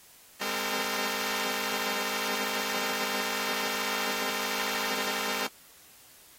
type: tone cluster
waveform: 5% pulse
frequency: 204.2 / 259 / 456.4 Hz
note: G#3 / C4 / A#4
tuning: -29 / -17 / -37 cents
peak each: -23 / -24 / -21 dBFS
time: 0.41-5.47 s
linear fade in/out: 5 ms
effects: white hiss -55 dBFS RMS until 6.38 s + AAC 48 kbps